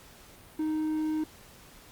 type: tone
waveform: triangle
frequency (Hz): 310.8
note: D#4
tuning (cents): -2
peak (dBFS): -25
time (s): 0.59-1.24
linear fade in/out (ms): 5
effects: pink hiss -53 dBFS RMS until 1.91 s + Opus 48 kbps